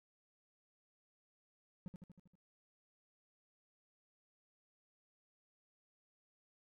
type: tone with echo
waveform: triangle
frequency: 180.9 Hz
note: F#3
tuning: 39 cents flat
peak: -40 dBFS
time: 1.86-1.88 s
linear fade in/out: 0 ms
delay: 79 ms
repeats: 6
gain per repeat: -4 dB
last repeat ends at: 2.354 s
effects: none